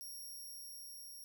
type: tone with level ramp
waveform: 5% pulse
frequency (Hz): 5588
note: F8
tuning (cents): 0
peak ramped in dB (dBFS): -40 to -44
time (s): 0.01-1.24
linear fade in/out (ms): 0
effects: none